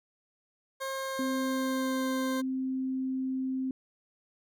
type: tone with pitch glide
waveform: 20% pulse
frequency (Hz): 535 to 523.1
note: C5 to C5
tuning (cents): +38 to -1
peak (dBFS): -28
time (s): 0.8-2.42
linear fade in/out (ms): 20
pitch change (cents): -39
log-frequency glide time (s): 0.92-2.07
type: tone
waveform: sine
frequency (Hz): 261.6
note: C4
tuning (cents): 0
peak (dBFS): -29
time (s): 1.19-3.71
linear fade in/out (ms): 2
effects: none